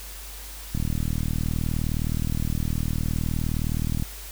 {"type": "click train", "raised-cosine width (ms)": 5, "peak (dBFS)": -14, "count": 130, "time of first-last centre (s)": [0.75, 4.024], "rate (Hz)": 39.4, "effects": ["added 50 Hz sine -39 dBFS peak until 4.31 s", "white hiss -41 dBFS RMS until 4.31 s"]}